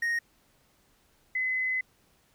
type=tone pair in turn; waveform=triangle / sine; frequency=1864.7 / 2030 Hz; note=A#6 / B6; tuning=0 / +47 cents; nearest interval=minor second; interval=147 cents; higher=second; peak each=-24 / -26 dBFS; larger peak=first; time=0.02-0.19 / 1.35-1.81 s; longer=second; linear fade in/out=5 ms; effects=pink hiss -66 dBFS RMS until 2.34 s